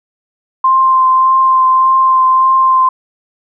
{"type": "tone with vibrato", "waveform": "sine", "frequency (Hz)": 1046.5, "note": "C6", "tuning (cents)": 0, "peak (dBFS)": -6, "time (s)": [0.64, 2.89], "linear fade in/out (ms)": 5, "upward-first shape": "triangle", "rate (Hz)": 1.7, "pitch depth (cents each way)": 14, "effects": []}